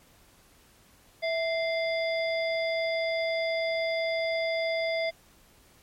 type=harmonic tone with a mistuned harmonic; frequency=695 Hz; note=F5; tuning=9 cents flat; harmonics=1 / 3 / 5 / 7; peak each=-27 / -32 / -40 / -40 dBFS; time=1.22-5.11 s; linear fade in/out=20 ms; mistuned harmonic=1; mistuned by=-100 cents; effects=pink hiss -59 dBFS RMS until 5.82 s + MP3 64 kbps